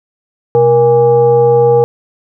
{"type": "tone with frequency modulation", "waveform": "sine", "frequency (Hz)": 473.6, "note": "A#4", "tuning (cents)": 27, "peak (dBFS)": -5, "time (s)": [0.55, 1.84], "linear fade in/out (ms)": 0, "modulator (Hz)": 347, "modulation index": 0.64, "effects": []}